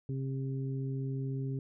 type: harmonic tone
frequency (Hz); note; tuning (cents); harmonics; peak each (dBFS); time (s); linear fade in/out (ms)
134.2; C3; +44; 1 / 2 / 3; -33 / -41 / -44; 0.09-1.59; 2
effects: none